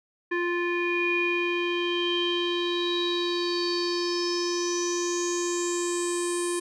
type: tone with low-pass filter sweep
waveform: square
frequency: 349.2 Hz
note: F4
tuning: in tune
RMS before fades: -27 dBFS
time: 0.31-6.6 s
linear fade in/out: 10 ms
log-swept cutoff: 2000 to 9200 Hz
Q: 8.7
effects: none